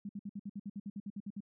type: tone bursts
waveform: sine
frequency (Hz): 202.2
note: G#3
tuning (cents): -46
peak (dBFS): -38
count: 14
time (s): 0.05-1.405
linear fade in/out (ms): 5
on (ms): 42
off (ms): 59
effects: none